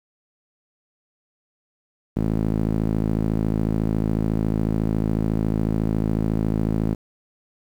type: tone with band-pass filter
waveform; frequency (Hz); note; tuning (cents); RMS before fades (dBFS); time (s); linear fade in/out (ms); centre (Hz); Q
sawtooth; 54; A1; -32; -22; 2.16-6.95; 10; 220; 1.3
effects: 8-bit